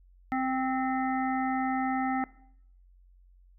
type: harmonic tone with a mistuned harmonic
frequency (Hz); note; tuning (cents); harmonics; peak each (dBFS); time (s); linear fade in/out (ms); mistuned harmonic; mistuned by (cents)
261.6; C4; 0; 1 / 3 / 5 / 7 / 8; -29 / -30 / -36 / -40 / -40; 0.32-2.24; 0; 8; -39
effects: noise-tail reverb RT60 0.7 s tail -20 dB re dry + added 45 Hz sine -55 dBFS peak until 3.58 s